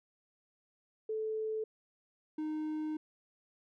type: tone pair in turn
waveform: sine / triangle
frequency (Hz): 436.6 / 308.7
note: A4 / D#4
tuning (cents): -13 / -14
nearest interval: tritone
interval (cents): 601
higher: first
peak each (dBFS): -33 / -32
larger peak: second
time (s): 1.09-1.64 / 2.38-2.97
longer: second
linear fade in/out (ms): 5
effects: none